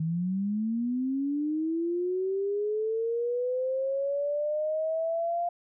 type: linear sweep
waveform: sine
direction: up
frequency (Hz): 156.2 to 698.5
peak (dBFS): -26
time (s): 0-5.49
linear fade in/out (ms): 5
effects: none